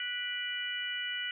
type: harmonic tone with a mistuned harmonic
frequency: 491.5 Hz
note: B4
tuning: 8 cents flat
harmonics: 3 / 4 / 5 / 6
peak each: -39 / -39 / -44 / -36 dBFS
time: 0-1.31 s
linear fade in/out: 2 ms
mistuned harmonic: 5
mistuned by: -57 cents
effects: none